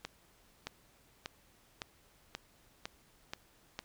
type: accelerating click train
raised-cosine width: 0.2 ms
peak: -21 dBFS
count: 8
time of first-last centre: 0.05-3.791 s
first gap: 620 ms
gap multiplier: 0.95
effects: pink hiss -66 dBFS RMS until 3.84 s